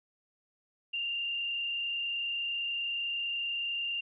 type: tone with frequency modulation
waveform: sine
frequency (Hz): 2794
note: F7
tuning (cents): 0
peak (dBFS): -31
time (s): 0.93-4.01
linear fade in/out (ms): 10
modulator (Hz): 30.8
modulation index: 1.3
effects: none